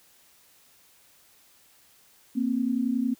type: tone pair together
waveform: sine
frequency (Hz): 233.1 / 264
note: A#3 / C4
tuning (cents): 0 / +16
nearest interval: major second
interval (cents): 216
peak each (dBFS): -26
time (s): 2.35-3.15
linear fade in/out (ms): 20
effects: white hiss -59 dBFS RMS until 3.19 s